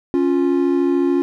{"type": "tone pair together", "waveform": "triangle", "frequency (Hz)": [277.2, 351], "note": ["C#4", "F4"], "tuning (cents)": [0, 9], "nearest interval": "major third", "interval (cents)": 409, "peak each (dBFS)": -15, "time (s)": [0.14, 1.22], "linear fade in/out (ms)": 0, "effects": []}